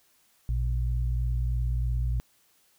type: tone pair together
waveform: sine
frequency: 58.29 / 121.4 Hz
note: A#1 / B2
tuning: +1 / -29 cents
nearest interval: octave + minor second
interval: 1270 cents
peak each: -25 / -31 dBFS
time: 0.49-2.2 s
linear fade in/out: 0 ms
effects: white hiss -65 dBFS RMS until 2.78 s